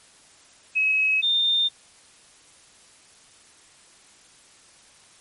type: tone pair in turn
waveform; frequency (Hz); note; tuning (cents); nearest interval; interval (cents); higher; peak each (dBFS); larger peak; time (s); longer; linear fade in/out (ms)
sine; 2560 / 3620; D#7 / A7; +49 / +48; tritone; 599; second; -18; neither; 0.75-1.22 / 1.22-1.69; neither; 20
effects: white hiss -53 dBFS RMS until 5.2 s + MP3 48 kbps